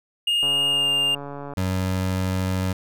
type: tone with pitch glide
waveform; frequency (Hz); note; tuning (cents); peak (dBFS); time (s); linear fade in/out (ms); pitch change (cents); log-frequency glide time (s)
triangle; 2841 to 2807; F7 to F7; +29 to +8; -17; 0.27-1.15; 5; -21; 0.68-0.9
type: click train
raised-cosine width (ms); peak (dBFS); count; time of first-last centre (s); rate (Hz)
1; -21; 158; 0.43-1.536; 142
type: tone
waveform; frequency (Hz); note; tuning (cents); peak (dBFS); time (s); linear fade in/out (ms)
25% pulse; 93.4; F#2; +17; -18; 1.57-2.73; 5
effects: none